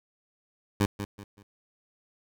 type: tone with echo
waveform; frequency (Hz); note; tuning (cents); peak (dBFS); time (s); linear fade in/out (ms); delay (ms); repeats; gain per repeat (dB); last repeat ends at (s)
15% pulse; 101.4; G#2; -41; -15; 0.8-0.86; 5; 190; 3; -10; 1.43
effects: none